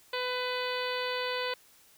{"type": "harmonic tone", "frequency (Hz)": 500, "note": "B4", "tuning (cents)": 21, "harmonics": [1, 2, 3, 4, 5, 6, 7, 8, 9], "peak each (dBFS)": [-34, -37, -39, -40, -41, -42, -42, -43, -44], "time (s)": [0.13, 1.54], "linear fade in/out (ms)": 5, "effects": ["white hiss -60 dBFS RMS until 1.97 s"]}